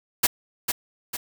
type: noise with echo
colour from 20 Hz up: white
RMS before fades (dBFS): -18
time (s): 0.23-0.27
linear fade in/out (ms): 10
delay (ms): 450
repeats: 2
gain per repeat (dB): -6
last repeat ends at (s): 1.17
effects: none